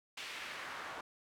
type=noise with band-pass filter sweep; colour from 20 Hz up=pink; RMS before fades=-45 dBFS; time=0.17-1.01 s; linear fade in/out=5 ms; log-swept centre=2900 to 1100 Hz; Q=1.3; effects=none